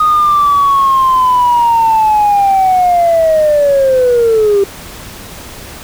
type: linear sweep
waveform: sine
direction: down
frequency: 1244.5 to 390.9 Hz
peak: -5 dBFS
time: 0-4.64 s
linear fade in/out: 5 ms
effects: tanh soft clip ceiling -3 dBFS + pink hiss -30 dBFS RMS until 5.83 s